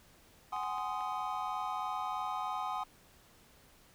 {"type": "chord", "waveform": "triangle", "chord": "Ab dominant seventh", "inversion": "third", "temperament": "just", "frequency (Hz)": [747.5, 830.6, 1038.3, 1245.9], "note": ["Gb5", "Ab5", "C6", "Eb6"], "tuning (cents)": [17, 0, -14, 2], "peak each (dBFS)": -38, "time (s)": [0.52, 2.84], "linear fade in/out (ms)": 10}
{"type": "clicks", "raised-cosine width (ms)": 0.3, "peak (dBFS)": -35, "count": 4, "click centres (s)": [0.564, 0.634, 0.782, 1.008]}
{"effects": ["pink hiss -62 dBFS RMS until 3.94 s"]}